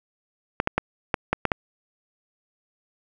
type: clicks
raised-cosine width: 0.5 ms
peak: -5 dBFS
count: 7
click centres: 0.601 / 0.674 / 0.78 / 1.142 / 1.33 / 1.453 / 1.518 s
effects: none